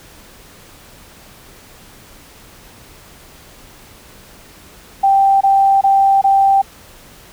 sine tone bursts, 784 Hz, G5, in tune, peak -8 dBFS, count 4, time 5.03-6.619 s, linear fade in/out 10 ms, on 380 ms, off 23 ms, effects pink hiss -42 dBFS RMS until 7.32 s

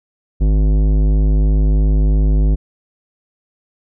sine tone with tanh clipping, 51.5 Hz, G#1, 14 cents flat, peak -12 dBFS, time 0.4-2.56 s, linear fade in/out 20 ms, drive 15 dB, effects none

